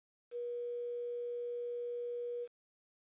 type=tone with quantisation; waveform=sine; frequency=481.2 Hz; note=B4; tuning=45 cents flat; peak=-37 dBFS; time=0.31-2.48 s; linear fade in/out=50 ms; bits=10; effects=resampled to 8000 Hz

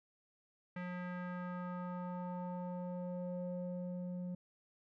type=tone with low-pass filter sweep; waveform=square; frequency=179.2 Hz; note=F3; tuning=45 cents sharp; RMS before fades=-42 dBFS; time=0.76-4.35 s; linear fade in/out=5 ms; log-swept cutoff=2000 to 360 Hz; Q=2.7; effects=none

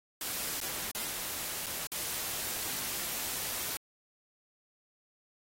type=noise with dropouts; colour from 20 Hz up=white; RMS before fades=-36 dBFS; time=0.21-3.77 s; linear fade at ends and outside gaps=1 ms; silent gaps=0.603-0.614 / 0.913-0.949 / 1.661-1.666 / 1.869-1.918 s; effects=AAC 48 kbps

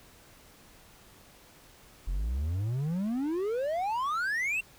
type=exponential sweep; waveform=triangle; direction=up; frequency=41.2 to 2766 Hz; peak=-26 dBFS; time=2.07-4.61 s; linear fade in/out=10 ms; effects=pink hiss -56 dBFS RMS until 4.78 s

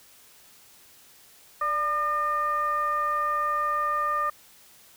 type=tone with frequency modulation; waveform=sine; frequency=1207 Hz; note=D6; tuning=47 cents sharp; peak=-23 dBFS; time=1.61-4.3 s; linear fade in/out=5 ms; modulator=620 Hz; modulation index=0.54; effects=white hiss -54 dBFS RMS until 4.96 s

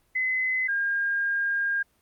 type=tone pair in turn; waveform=sine; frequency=2033 / 1613.6 Hz; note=B6 / G6; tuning=+50 / +50 cents; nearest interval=major third; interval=400 cents; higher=first; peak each=-23 dBFS; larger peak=neither; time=0.15-0.68 / 0.68-1.83 s; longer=second; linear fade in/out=10 ms; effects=pink hiss -67 dBFS RMS until 2.01 s + Opus 32 kbps

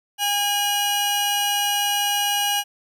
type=tone pair together; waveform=sawtooth; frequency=814 / 2901 Hz; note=G#5 / F#7; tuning=-35 / -35 cents; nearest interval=octave + minor seventh; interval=2200 cents; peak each=-19 / -19 dBFS; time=0.18-2.64 s; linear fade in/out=50 ms; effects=none

